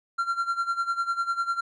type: tone with tremolo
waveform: triangle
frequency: 1374 Hz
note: F6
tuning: 29 cents flat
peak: -20 dBFS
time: 0.18-1.61 s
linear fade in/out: 10 ms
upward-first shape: sine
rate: 10 Hz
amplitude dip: 80%
effects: resampled to 24000 Hz